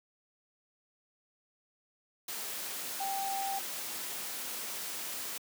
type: tone in noise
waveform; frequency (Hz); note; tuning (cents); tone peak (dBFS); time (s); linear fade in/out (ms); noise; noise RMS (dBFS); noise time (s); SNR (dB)
sine; 784; G5; 0; -33; 3-3.59; 5; white; -39; 2.28-5.38; +3
effects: high-pass 200 Hz 12 dB/octave